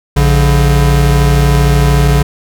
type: tone pair together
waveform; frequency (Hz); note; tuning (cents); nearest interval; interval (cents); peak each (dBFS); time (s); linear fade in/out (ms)
square; 58.59 / 142.7; A#1 / D3; +9 / -49; octave + minor third; 1542; -10; 0.16-2.23; 10
effects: none